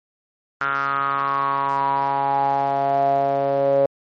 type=tone with band-pass filter sweep; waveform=sawtooth; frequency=138.59 Hz; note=C#3; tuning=in tune; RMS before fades=-20 dBFS; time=0.61-3.86 s; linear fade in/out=2 ms; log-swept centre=1400 to 550 Hz; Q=8.6; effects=MP3 32 kbps